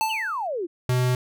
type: tone with exponential decay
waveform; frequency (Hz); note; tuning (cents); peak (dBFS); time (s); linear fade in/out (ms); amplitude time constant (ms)
square; 880; A5; 0; -19; 0.01-0.47; 0; 100
type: exponential sweep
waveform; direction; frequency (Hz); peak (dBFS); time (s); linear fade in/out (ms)
sine; down; 3136 to 318.6; -25; 0.09-0.67; 20
type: tone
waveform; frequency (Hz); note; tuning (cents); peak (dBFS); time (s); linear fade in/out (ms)
square; 125.8; B2; +32; -20; 0.89-1.15; 2
effects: none